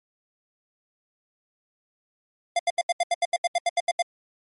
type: tone bursts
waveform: square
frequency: 696 Hz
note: F5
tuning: 6 cents flat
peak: -20 dBFS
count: 14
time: 2.56-4.023 s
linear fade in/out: 5 ms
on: 33 ms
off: 77 ms
effects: MP3 48 kbps